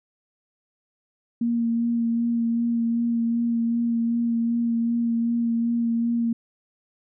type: tone with vibrato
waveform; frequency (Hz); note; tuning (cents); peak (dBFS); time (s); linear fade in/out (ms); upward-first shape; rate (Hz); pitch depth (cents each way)
sine; 233.1; A#3; 0; -20; 1.41-6.33; 5; sine; 2.6; 17
effects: none